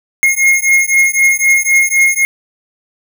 square beating tone pair, 2148 / 2151.9 Hz, C7 / C7, +45 / +48 cents, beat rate 3.9 Hz, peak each -12 dBFS, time 0.23-2.25 s, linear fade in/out 0 ms, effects none

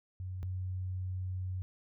sine tone pair in turn, 92.5 / 92.5 Hz, F#2 / F#2, 0 / 0 cents, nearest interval unison, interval 0 cents, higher neither, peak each -37 / -34 dBFS, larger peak second, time 0.2-0.43 / 0.43-1.62 s, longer second, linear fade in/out 0 ms, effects none

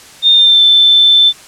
sine tone with pitch glide, 3639 to 3537 Hz, A#7 to A7, -42 to +8 cents, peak -4 dBFS, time 0.22-1.33 s, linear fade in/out 50 ms, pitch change -50 cents, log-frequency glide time 0.32-0.62 s, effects white hiss -37 dBFS RMS until 1.47 s + low-pass 9000 Hz 12 dB/octave

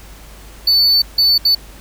triangle tone bursts at uneven times, 4497 Hz, C#8, 24 cents sharp, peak -8 dBFS, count 3, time 0.67-1.02 / 1.18-1.38 / 1.45-1.55 s, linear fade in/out 5 ms, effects added 50 Hz sine -37 dBFS peak until 1.8 s + pink hiss -41 dBFS RMS until 1.8 s

